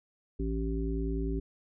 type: harmonic tone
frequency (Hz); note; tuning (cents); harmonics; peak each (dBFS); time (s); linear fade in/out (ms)
55.1; A1; +3; 1 / 3 / 5 / 7; -31 / -38 / -36 / -37; 0.39-1.4; 10
effects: none